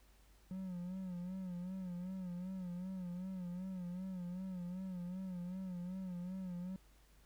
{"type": "tone with vibrato", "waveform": "triangle", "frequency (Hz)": 182.4, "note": "F#3", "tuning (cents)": -24, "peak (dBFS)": -39, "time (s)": [0.51, 6.76], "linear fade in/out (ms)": 0, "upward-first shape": "sine", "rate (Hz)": 2.6, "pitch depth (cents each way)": 73, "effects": ["added 50 Hz sine -64 dBFS peak until 7.25 s", "pink hiss -70 dBFS RMS until 7.25 s"]}